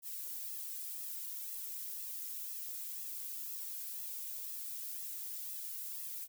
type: noise with flanger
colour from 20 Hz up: violet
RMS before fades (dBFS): -43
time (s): 0.02-6.28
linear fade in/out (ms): 50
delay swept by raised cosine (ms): 1.3 to 2.28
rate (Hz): 2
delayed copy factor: -1
effects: none